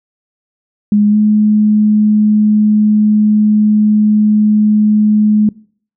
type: tone with pitch glide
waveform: sine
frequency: 207.7 to 211.9 Hz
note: G#3 to G#3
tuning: 0 to +35 cents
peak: -6 dBFS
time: 0.92-5.49 s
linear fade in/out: 2 ms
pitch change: +35 cents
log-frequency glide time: 1.1-1.16 s
effects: noise-tail reverb RT60 0.5 s tail -23 dB re dry